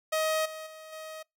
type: tone with level steps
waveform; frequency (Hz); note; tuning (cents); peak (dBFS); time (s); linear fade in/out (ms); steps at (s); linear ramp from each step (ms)
sawtooth; 630; D#5; +21; -22 / -35 / -41 / -36; 0.12-1.23; 10; 0.45 / 0.66 / 0.92; 10
effects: noise-tail reverb RT60 0.2 s tail -26 dB re dry